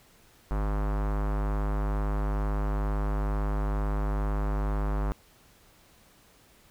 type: tone with low-pass filter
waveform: square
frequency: 51.1 Hz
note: G#1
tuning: 27 cents flat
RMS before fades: -28 dBFS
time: 0.51-5.12 s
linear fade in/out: 0 ms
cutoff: 1200 Hz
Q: 1.8
effects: pink hiss -59 dBFS RMS until 6.7 s